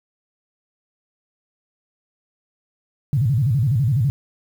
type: tone with vibrato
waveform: sine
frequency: 125.9 Hz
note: B2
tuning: 34 cents sharp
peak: -15 dBFS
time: 3.13-4.1 s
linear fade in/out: 0 ms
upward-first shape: square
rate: 12 Hz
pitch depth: 230 cents each way
effects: 8-bit